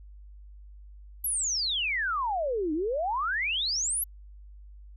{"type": "exponential two-way sweep", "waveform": "sine", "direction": "down then up", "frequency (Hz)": [11920, 295.4, 11920], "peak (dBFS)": -26, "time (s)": [1.24, 4.04], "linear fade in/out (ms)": 5, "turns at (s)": 2.73, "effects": ["added 50 Hz sine -45 dBFS peak until 4.96 s"]}